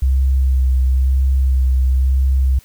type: tone with vibrato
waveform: sine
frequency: 65.41 Hz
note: C2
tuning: in tune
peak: -11 dBFS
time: 0.02-2.59 s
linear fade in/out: 5 ms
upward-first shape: sine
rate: 1 Hz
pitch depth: 24 cents each way
effects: white hiss -49 dBFS RMS until 2.64 s